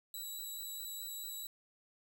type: tone with vibrato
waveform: 5% pulse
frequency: 3925 Hz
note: B7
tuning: 11 cents flat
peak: -35 dBFS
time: 0.14-1.47 s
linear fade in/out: 2 ms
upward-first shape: sine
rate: 4.7 Hz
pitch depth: 9 cents each way
effects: none